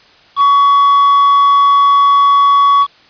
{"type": "tone with quantisation", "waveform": "triangle", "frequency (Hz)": 1125, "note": "C#6", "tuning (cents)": 25, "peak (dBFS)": -4, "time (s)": [0.36, 2.87], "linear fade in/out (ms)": 50, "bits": 4, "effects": ["white hiss -45 dBFS RMS until 3.09 s", "resampled to 11025 Hz"]}